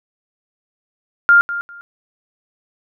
sine tone with echo, 1401 Hz, F6, 5 cents sharp, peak -6 dBFS, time 1.29-1.41 s, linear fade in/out 0 ms, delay 200 ms, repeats 2, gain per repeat -14 dB, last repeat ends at 1.81 s, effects none

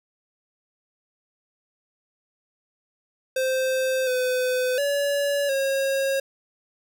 square tone with pitch steps, 521 / 506 / 569 / 543 Hz, C5 / B4 / C#5 / C#5, -7 / +42 / +45 / -36 cents, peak -22 dBFS, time 3.36-6.2 s, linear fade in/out 5 ms, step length 710 ms, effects none

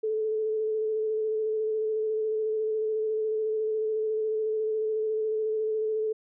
sine tone with vibrato, 434.8 Hz, A4, 21 cents flat, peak -25 dBFS, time 0.03-6.13 s, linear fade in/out 10 ms, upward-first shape square, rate 14 Hz, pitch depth 15 cents each way, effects none

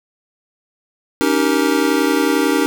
square chord, Eb dominant seventh, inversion third, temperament just, 280 / 311.1 / 388.9 / 466.7 Hz, Db4 / Eb4 / G4 / Bb4, +18 / 0 / -14 / +2 cents, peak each -19 / -19 / -21 / -22 dBFS, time 1.21-2.66 s, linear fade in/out 0 ms, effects none

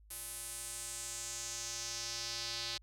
square tone with band-pass filter sweep, 116.54 Hz, A#2, in tune, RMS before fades -42 dBFS, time 0.1-2.78 s, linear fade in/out 10 ms, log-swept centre 11000 to 4300 Hz, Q 2.9, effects added 52 Hz sine -58 dBFS peak until 2.82 s

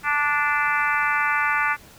harmonic tone, 292.7 Hz, D4, 6 cents flat, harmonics 3 / 4 / 5 / 6 / 7 / 8 / 9, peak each -27 / -25 / -24 / -27 / -27 / -30 / -33 dBFS, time 0.03-1.77 s, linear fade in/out 50 ms, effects pink hiss -48 dBFS RMS until 1.98 s

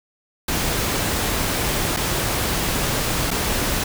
pink noise with dropouts, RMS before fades -22 dBFS, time 0.48-3.84 s, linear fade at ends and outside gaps 5 ms, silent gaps 1.965-1.969 / 3.307-3.312 s, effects none

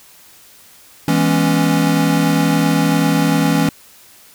square chord, C# minor seventh, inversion first, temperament equal, 164.81 / 207.7 / 246.9 / 277.2 Hz, E3 / G#3 / B3 / C#4, 0 / 0 / 0 / 0 cents, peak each -17 / -21 / -23 / -17 dBFS, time 1.08-3.69 s, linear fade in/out 2 ms, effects white hiss -45 dBFS RMS until 4.34 s

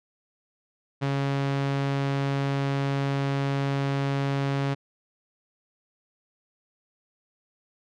sawtooth tone, 138.59 Hz, C#3, in tune, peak -20 dBFS, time 1.01-4.75 s, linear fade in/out 20 ms, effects low-pass 4000 Hz 12 dB/octave

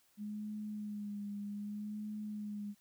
sine tone with vibrato, 207.7 Hz, G#3, in tune, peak -39 dBFS, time 0.17-2.75 s, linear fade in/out 50 ms, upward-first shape sine, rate 0.64 Hz, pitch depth 34 cents each way, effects white hiss -71 dBFS RMS until 2.8 s

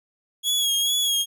sawtooth tone with vibrato, 3322 Hz, G#7, in tune, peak -17 dBFS, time 0.43-1.26 s, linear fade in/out 50 ms, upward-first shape sine, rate 2.3 Hz, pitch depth 42 cents each way, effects none

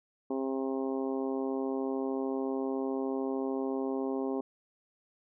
harmonic tone, 133.6 Hz, C3, 36 cents sharp, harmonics 2 / 3 / 4 / 5 / 6 / 7 / 8, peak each -33 / -34 / -40 / -44 / -44 / -48 / -48 dBFS, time 0.3-4.41 s, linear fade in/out 5 ms, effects none

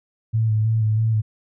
sine tone with vibrato, 110 Hz, A2, in tune, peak -16 dBFS, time 0.33-1.22 s, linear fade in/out 20 ms, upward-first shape square, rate 3.1 Hz, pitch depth 27 cents each way, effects none

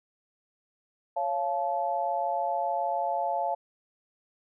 sine chord, Db augmented, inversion none, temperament just, 554.4 / 693 / 866.2 Hz, Db5 / F5 / A5, 0 / -14 / -27 cents, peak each -33 / -29 / -30 dBFS, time 1.16-3.55 s, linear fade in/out 10 ms, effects none

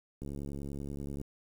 click train, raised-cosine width 3 ms, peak -28 dBFS, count 71, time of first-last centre 0.22-1.214 s, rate 70.4 Hz, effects 9-bit

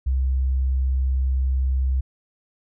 sine tone, 65.41 Hz, C2, in tune, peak -18 dBFS, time 0.06-2.01 s, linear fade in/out 10 ms, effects none

